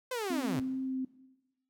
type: linear sweep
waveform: sawtooth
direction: down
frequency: 523.3 to 112.6 Hz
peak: -29 dBFS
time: 0.11-0.6 s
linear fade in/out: 5 ms
type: tone with vibrato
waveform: sine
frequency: 261.6 Hz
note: C4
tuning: in tune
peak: -31 dBFS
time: 0.3-1.05 s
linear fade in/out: 5 ms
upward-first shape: triangle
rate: 2.4 Hz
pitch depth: 11 cents each way
effects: noise-tail reverb RT60 1.0 s tail -17 dB re dry